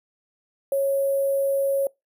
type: tone with sample-and-hold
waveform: sine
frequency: 550 Hz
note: C#5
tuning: 14 cents flat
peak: -19 dBFS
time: 0.72-1.87 s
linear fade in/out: 2 ms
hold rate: 11025 Hz
effects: noise-tail reverb RT60 0.2 s tail -24 dB re dry